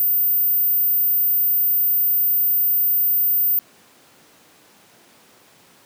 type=tone; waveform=sine; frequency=14670 Hz; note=A#9; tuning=29 cents flat; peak=-15 dBFS; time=0-3.59 s; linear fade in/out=0 ms; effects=pink hiss -51 dBFS RMS until 5.85 s + high-pass 200 Hz 12 dB/octave